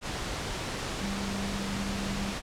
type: tone in noise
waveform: sine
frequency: 197.6 Hz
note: G3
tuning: 14 cents sharp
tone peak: -33 dBFS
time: 0.99-2.36 s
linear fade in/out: 50 ms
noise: pink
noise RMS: -34 dBFS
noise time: 0.01-2.42 s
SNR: -2 dB
effects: low-pass 7000 Hz 12 dB/octave